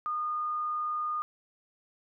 sine tone, 1223 Hz, D#6, 30 cents flat, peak -29 dBFS, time 0.06-1.22 s, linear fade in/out 0 ms, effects none

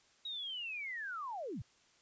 sine linear sweep, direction down, 3844 to 76.8 Hz, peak -39 dBFS, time 0.25-1.62 s, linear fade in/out 5 ms, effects white hiss -68 dBFS RMS until 2.01 s + resampled to 16000 Hz

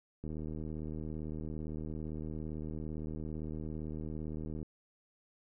click train, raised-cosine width 3 ms, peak -29 dBFS, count 342, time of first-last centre 0.24-4.629 s, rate 77.7 Hz, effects none

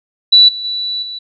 sine tone with level steps, 3951 Hz, B7, in tune, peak -3 / -21 / -17 / -23 dBFS, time 0.32-1.19 s, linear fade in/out 10 ms, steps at 0.48 / 0.64 / 1.02 s, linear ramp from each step 10 ms, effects none

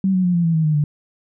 sine tone with pitch steps, 191.7 / 184.74 / 178.04 / 171.58 / 165.35 / 159.35 / 153.57 / 147.99 Hz, G3 / F#3 / F3 / F3 / E3 / D#3 / D#3 / D3, -38 / -2 / +34 / -30 / +6 / +42 / -22 / +14 cents, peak -14 dBFS, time 0.04-0.84 s, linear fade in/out 2 ms, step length 100 ms, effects none

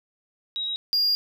sine / triangle tone pair in turn, 3823 / 4817 Hz, A#7 / D8, +43 / +43 cents, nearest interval major third, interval 400 cents, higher second, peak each -26 / -18 dBFS, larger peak second, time 0.56-0.76 / 0.93-1.15 s, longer second, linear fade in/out 0 ms, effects none

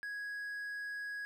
triangle tone, 1661.2 Hz, G#6, in tune, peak -37 dBFS, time 0.03-1.25 s, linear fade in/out 0 ms, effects none

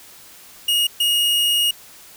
45% pulse tone bursts at uneven times, 2868 Hz, F7, 45 cents sharp, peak -15 dBFS, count 2, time 0.68-0.87 / 1-1.71 s, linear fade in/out 5 ms, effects white hiss -44 dBFS RMS until 2.16 s

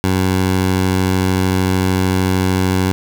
15% pulse tone, 93.3 Hz, F#2, 15 cents sharp, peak -7 dBFS, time 0.04-2.92 s, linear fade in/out 0 ms, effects 7-bit

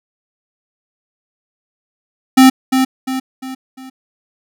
square tone with echo, 261.6 Hz, C4, in tune, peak -4 dBFS, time 2.37-2.5 s, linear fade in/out 10 ms, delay 350 ms, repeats 4, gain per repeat -7 dB, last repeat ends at 3.9 s, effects none

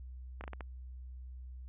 slowing click train, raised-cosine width 0.5 ms, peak -28 dBFS, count 5, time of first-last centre 0.41-0.608 s, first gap 29 ms, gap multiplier 1.37, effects added 63 Hz sine -44 dBFS peak until 1.68 s + resampled to 8000 Hz

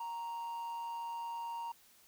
triangle tone with amplitude modulation, 932.3 Hz, A#5, in tune, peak -35 dBFS, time 0-1.72 s, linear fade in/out 5 ms, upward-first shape sine, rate 169 Hz, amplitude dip 35%, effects white hiss -64 dBFS RMS until 2.07 s

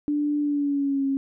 sine tone with pitch glide, 294 to 272.7 Hz, D4 to C#4, +2 to -28 cents, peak -21 dBFS, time 0.08-1.17 s, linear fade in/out 0 ms, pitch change -130 cents, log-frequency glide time 0.4-1.06 s, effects none

